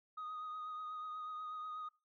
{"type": "tone with vibrato", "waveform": "sine", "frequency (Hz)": 1246, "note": "D#6", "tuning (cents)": 2, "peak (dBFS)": -40, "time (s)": [0.17, 1.89], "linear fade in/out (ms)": 10, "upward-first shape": "triangle", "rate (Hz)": 8.2, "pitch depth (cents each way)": 28, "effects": ["noise-tail reverb RT60 0.3 s tail -22 dB re dry", "tanh soft clip ceiling -40 dBFS"]}